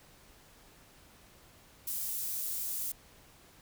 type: high-pass noise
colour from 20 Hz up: pink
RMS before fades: -36 dBFS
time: 1.87-2.92 s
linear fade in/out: 5 ms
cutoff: 12000 Hz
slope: 12 dB/octave
effects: pink hiss -59 dBFS RMS until 3.61 s